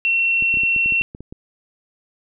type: tone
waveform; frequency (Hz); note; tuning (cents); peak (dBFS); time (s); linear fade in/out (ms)
sine; 2717; F7; -48; -15; 0.05-1.02; 0
type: clicks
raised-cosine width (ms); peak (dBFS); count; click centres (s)
3; -21; 11; 0.424 / 0.541 / 0.572 / 0.635 / 0.763 / 0.86 / 0.923 / 1.013 / 1.149 / 1.206 / 1.325
effects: none